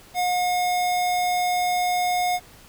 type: tone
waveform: square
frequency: 720 Hz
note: F#5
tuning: 47 cents flat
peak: -21 dBFS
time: 0.14-2.4 s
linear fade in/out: 50 ms
effects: pink hiss -49 dBFS RMS until 2.68 s